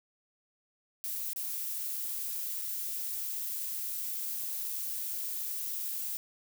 violet noise with dropouts, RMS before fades -36 dBFS, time 1.04-6.17 s, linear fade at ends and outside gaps 0 ms, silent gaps 1.332-1.361 / 2.615-2.619 s, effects none

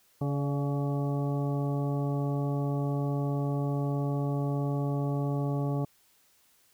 harmonic tone with a mistuned harmonic, 141.3 Hz, C#3, 34 cents sharp, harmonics 1 / 2 / 3 / 4 / 5 / 6 / 8, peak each -28 / -34 / -38 / -40 / -42 / -44 / -46 dBFS, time 0.21-5.85 s, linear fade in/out 5 ms, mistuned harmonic 4, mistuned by +41 cents, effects white hiss -65 dBFS RMS until 6.73 s

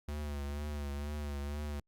square tone with vibrato, 72.7 Hz, D2, 17 cents flat, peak -37 dBFS, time 0.08-1.8 s, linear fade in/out 5 ms, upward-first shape triangle, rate 2.1 Hz, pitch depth 57 cents each way, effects Opus 48 kbps

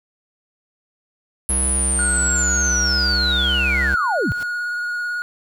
sine linear sweep, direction down, 10640 to 66.6 Hz, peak -18 dBFS, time 1.49-4.32 s, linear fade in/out 0 ms
square tone with pitch glide, 65.9 to 66.74 Hz, C2 to C2, +13 to +35 cents, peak -22 dBFS, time 1.49-3.95 s, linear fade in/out 10 ms, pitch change +22 cents, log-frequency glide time 3.06-3.79 s
triangle tone with vibrato, 1445 Hz, F#6, 41 cents flat, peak -20 dBFS, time 1.99-5.22 s, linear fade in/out 0 ms, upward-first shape triangle, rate 18 Hz, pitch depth 19 cents each way
pink noise with exponential growth, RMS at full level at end -34 dBFS, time 4.25-4.43 s, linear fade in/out 0 ms, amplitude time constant 37 ms
effects none

